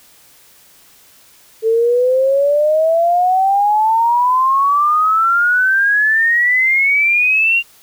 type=exponential sweep; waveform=sine; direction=up; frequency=440 to 2794 Hz; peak=-10 dBFS; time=1.62-7.63 s; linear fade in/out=50 ms; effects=white hiss -47 dBFS RMS until 7.82 s